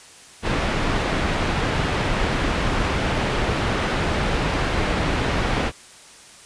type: low-pass noise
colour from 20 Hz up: pink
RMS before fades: -22 dBFS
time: 0.42-5.72 s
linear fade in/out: 50 ms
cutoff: 2900 Hz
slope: 12 dB/octave
effects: white hiss -45 dBFS RMS until 6.45 s + resampled to 22050 Hz